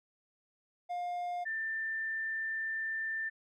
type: tone pair in turn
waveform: triangle / sine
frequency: 708 / 1784 Hz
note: F5 / A6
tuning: +23 / +23 cents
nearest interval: octave + major third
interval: 1600 cents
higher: second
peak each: -32 / -33 dBFS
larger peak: first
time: 0.89-1.45 / 1.45-3.3 s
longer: second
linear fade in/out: 20 ms
effects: none